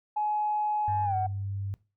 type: tone with pitch glide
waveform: sine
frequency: 844 to 747.6 Hz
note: G#5 to F#5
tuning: +28 to +18 cents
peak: -25 dBFS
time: 0.16-1.27 s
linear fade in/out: 10 ms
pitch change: -210 cents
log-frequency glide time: 1.04-1.16 s
type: tone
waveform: sine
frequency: 98.7 Hz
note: G2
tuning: 12 cents sharp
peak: -30 dBFS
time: 0.88-1.74 s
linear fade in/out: 0 ms
effects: noise-tail reverb RT60 0.3 s tail -20 dB re dry + tanh soft clip ceiling -18 dBFS